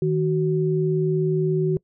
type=tone pair together; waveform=sine; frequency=157.2 / 373.9 Hz; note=D#3 / F#4; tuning=+18 / +18 cents; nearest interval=octave + minor third; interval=1500 cents; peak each=-21 dBFS; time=0.02-1.77 s; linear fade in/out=2 ms; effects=noise-tail reverb RT60 0.1 s tail -23 dB re dry

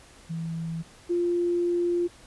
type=tone pair in turn; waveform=sine; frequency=164.4 / 348.4 Hz; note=E3 / F4; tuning=-4 / -4 cents; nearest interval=octave + minor second; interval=1300 cents; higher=second; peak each=-29 / -22 dBFS; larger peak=second; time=0.29-0.83 / 1.09-2.08 s; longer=second; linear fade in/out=20 ms; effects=pink hiss -52 dBFS RMS until 2.26 s + resampled to 24000 Hz

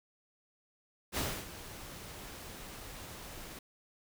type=noise with ADSR envelope; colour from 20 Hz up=pink; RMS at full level=-33 dBFS; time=1.12-3.59 s; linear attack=55 ms; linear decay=270 ms; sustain=-14 dB; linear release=5 ms; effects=none

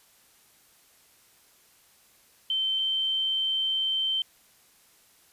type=tone pair in turn; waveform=sine; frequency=3098 / 3109 Hz; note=G7 / G7; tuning=-21 / -15 cents; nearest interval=unison; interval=6 cents; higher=second; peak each=-24 dBFS; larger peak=neither; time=2.5-2.79 / 2.79-4.22 s; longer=second; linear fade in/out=2 ms; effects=white hiss -60 dBFS RMS until 5.32 s + resampled to 32000 Hz

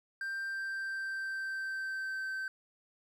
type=tone with pitch glide; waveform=triangle; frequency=1575 to 1547.9 Hz; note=G6 to G6; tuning=+8 to -22 cents; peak=-33 dBFS; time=0.21-2.48 s; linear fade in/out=2 ms; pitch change=-30 cents; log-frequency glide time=0.49-2.28 s; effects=none

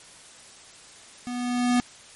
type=tone with level ramp; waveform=square; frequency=245.4 Hz; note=B3; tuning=11 cents flat; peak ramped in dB=-31 to -18 dBFS; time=1.27-1.8 s; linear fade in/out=0 ms; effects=white hiss -48 dBFS RMS until 2.15 s + MP3 48 kbps

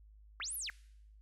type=linear two-way sweep; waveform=sine; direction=up then down; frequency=1117 to 11830 to 1412 Hz; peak=-38 dBFS; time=0.4-0.7 s; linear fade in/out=0 ms; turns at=0.55 s; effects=noise-tail reverb RT60 0.8 s tail -23 dB re dry + added 52 Hz sine -56 dBFS peak until 1.21 s

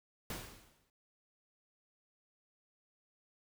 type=noise with exponential decay; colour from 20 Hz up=pink; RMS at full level=-40 dBFS; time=0.3-0.9 s; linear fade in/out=2 ms; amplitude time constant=130 ms; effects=none

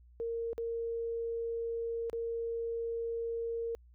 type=tone with dropouts; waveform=sine; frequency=462.2 Hz; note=A#4; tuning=15 cents flat; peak=-33 dBFS; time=0.2-3.75 s; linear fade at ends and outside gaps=0 ms; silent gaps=0.531-0.58 / 2.098-2.13 s; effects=added 60 Hz sine -56 dBFS peak until 3.94 s

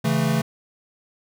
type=chord; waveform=square; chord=A major; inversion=first; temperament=equal; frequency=138.59 / 164.81 / 220 Hz; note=C#3 / E3 / A3; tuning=0 / 0 / 0 cents; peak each=-24 dBFS; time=0.04-0.42 s; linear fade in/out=10 ms; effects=none

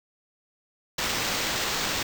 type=noise with sample-and-hold; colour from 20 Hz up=violet; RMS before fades=-28 dBFS; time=0.98-2.03 s; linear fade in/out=5 ms; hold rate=11025 Hz; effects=none

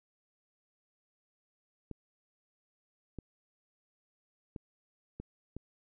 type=clicks; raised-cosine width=3 ms; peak=-28 dBFS; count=5; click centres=1.913 / 3.187 / 4.562 / 5.2 / 5.566 s; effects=none

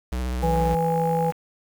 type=tone with vibrato; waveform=square; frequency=62.5 Hz; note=B1; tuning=21 cents sharp; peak=-25 dBFS; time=0.12-0.75 s; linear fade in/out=5 ms; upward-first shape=square; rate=15 Hz; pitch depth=37 cents each way
type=harmonic tone; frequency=164.81 Hz; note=E3; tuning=in tune; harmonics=1 / 3 / 5; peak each=-24 / -24 / -24 dBFS; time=0.42-1.32 s; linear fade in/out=20 ms
type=click train; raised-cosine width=0.5 ms; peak=-24 dBFS; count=42; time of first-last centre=0.54-1.322 s; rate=52.4 Hz
effects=7-bit

